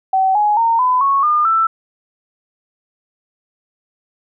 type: tone with pitch steps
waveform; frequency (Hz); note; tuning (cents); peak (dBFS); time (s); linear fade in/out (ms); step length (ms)
sine; 763 / 836.9 / 917.9 / 1006.8 / 1104.3 / 1211.2 / 1328.5; G5 / G#5 / A#5 / B5 / C#6 / D#6 / E6; -47 / +13 / -27 / +33 / -7 / -47 / +13; -11; 0.13-1.67; 5; 220
effects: none